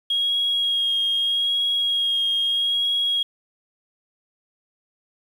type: tone with vibrato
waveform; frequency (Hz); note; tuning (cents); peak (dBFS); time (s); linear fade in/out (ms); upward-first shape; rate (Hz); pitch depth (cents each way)
sine; 3278; G#7; -23; -18; 0.1-3.23; 5; sine; 0.79; 17
effects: tanh soft clip ceiling -14 dBFS + 8-bit